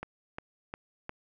click train, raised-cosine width 0.5 ms, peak -22 dBFS, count 4, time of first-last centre 0.03-1.094 s, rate 2.82 Hz, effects none

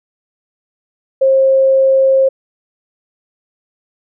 sine tone, 534 Hz, C5, 35 cents sharp, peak -7 dBFS, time 1.21-2.29 s, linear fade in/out 10 ms, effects none

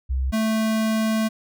sine / square tone pair in turn, 65.41 / 220 Hz, C2 / A3, 0 / 0 cents, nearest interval octave + major sixth, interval 2100 cents, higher second, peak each -20 dBFS, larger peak neither, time 0.09-0.32 / 0.32-1.29 s, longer second, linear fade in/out 20 ms, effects none

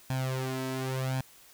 sawtooth tone with flanger, 130.81 Hz, C3, in tune, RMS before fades -32 dBFS, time 0.1-1.21 s, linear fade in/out 2 ms, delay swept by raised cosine 1.2 to 3.1 ms, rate 0.9 Hz, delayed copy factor +0.8, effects white hiss -56 dBFS RMS until 1.53 s

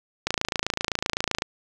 click train, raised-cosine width 0.2 ms, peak -6 dBFS, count 33, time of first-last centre 0.27-1.421 s, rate 27.8 Hz, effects none

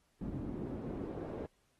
brown noise with band-pass filter sweep, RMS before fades -41 dBFS, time 0.21-1.46 s, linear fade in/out 2 ms, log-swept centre 210 to 460 Hz, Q 1.6, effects pink hiss -75 dBFS RMS until 1.79 s + AAC 32 kbps

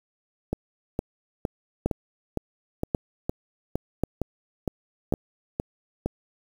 two click trains, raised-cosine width 2 ms, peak -9 / -12 dBFS, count 4 / 13, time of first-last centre 1.86-5.124 / 0.53-6.06 s, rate 0.919 / 2.17 Hz, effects 7-bit

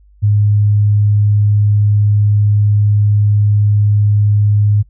sine tone, 103.83 Hz, G#2, in tune, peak -8 dBFS, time 0.22-4.83 s, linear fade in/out 20 ms, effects noise-tail reverb RT60 0.1 s tail -22 dB re dry + added 50 Hz sine -43 dBFS peak until 4.89 s

